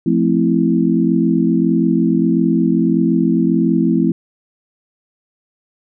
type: chord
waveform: sine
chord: F major seventh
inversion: none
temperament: equal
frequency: 174.61 / 220 / 261.6 / 329.6 Hz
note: F3 / A3 / C4 / E4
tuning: 0 / 0 / 0 / 0 cents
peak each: -17 dBFS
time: 0.06-4.12 s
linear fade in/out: 5 ms
effects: none